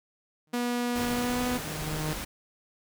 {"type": "tone with exponential growth", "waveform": "sawtooth", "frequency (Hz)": 154.1, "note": "D#3", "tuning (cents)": -16, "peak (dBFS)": -24, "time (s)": [0.47, 2.13], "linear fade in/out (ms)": 2, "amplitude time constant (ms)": 360}
{"type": "tone with pitch glide", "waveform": "sawtooth", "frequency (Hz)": [242.4, 247.8], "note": ["B3", "B3"], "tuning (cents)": [-32, 6], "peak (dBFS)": -23, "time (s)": [0.53, 1.58], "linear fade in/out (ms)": 10, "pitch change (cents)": 38, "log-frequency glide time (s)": [1.11, 1.44]}
{"type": "noise", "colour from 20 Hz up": "pink", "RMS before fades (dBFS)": -36, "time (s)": [0.95, 2.25], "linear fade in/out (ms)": 10}
{"effects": []}